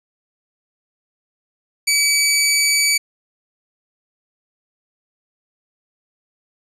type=tone with amplitude modulation; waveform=15% pulse; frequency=2287 Hz; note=D7; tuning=47 cents flat; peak=-6 dBFS; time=1.87-2.98 s; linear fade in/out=10 ms; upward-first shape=sine; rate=228 Hz; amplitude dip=25%; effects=resampled to 32000 Hz